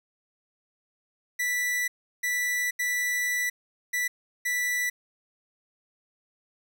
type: tone bursts at uneven times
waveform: 45% pulse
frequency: 1968 Hz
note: B6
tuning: 7 cents flat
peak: -25 dBFS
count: 5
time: 1.39-1.88 / 2.23-2.71 / 2.79-3.5 / 3.93-4.08 / 4.45-4.9 s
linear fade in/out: 10 ms
effects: none